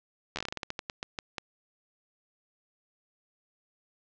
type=slowing click train; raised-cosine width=0.2 ms; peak=-16 dBFS; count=16; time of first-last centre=0.36-1.382 s; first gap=12 ms; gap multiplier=1.22; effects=low-pass 6000 Hz 12 dB/octave